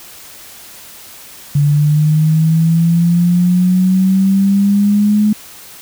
sine linear sweep, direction up, 143.4 to 212.4 Hz, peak -8 dBFS, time 1.55-5.33 s, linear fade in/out 5 ms, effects white hiss -36 dBFS RMS until 5.81 s

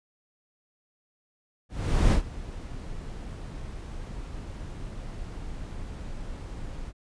brown noise with ADSR envelope, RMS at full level -18 dBFS, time 1.69-6.93 s, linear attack 430 ms, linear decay 100 ms, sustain -19 dB, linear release 46 ms, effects resampled to 22050 Hz

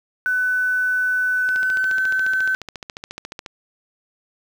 sine tone with pitch glide, 1500 to 1528.9 Hz, F#6 to G6, +23 to -44 cents, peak -17 dBFS, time 0.26-2.55 s, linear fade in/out 0 ms, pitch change +33 cents, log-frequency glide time 1.36-1.98 s
click train, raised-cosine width 0.2 ms, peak -15 dBFS, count 29, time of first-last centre 1.49-3.462 s, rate 14.2 Hz
effects 7-bit

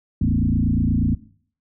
sine tone with frequency modulation, 155.8 Hz, D#3, 3 cents sharp, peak -16 dBFS, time 0.21-1.15 s, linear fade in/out 5 ms, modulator 28.4 Hz, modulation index 3.7, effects noise-tail reverb RT60 0.5 s tail -18 dB re dry

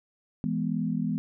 sine chord, E major, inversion none, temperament equal, 164.81 / 207.7 / 246.9 Hz, E3 / G#3 / B3, 0 / 0 / 0 cents, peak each -30 dBFS, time 0.44-1.18 s, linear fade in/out 0 ms, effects none

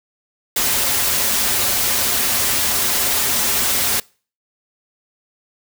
white noise with comb filter, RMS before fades -18 dBFS, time 0.56-4 s, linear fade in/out 5 ms, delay 6.3 ms, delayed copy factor -0.5, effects noise-tail reverb RT60 0.4 s tail -25 dB re dry

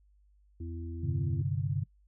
harmonic tone, 83.9 Hz, E2, 31 cents sharp, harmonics 1 / 3 / 4, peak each -37 / -46 / -45 dBFS, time 0.6-1.42 s, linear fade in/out 5 ms
sine chord, G suspended fourth, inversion none, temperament equal, 98 / 130.81 / 146.83 Hz, G2 / C3 / D3, 0 / 0 / 0 cents, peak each -33 dBFS, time 1.03-1.84 s, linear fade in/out 10 ms
effects noise-tail reverb RT60 0.1 s tail -23 dB re dry + added 50 Hz sine -61 dBFS peak until 2.07 s

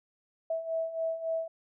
sine beating tone pair, 650 / 653.6 Hz, E5 / E5, -24 / -15 cents, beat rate 3.6 Hz, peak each -36 / -31 dBFS, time 0.5-1.48 s, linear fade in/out 5 ms, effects none

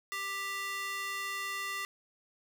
square tone with high-pass filter, 394.2 Hz, G4, 10 cents sharp, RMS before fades -37 dBFS, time 0.12-1.85 s, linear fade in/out 0 ms, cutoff 1600 Hz, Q 2.1, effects none

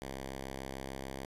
5% pulse tone, 66.8 Hz, C2, 36 cents sharp, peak -29 dBFS, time 0.02-1.25 s, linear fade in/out 0 ms, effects resampled to 32000 Hz

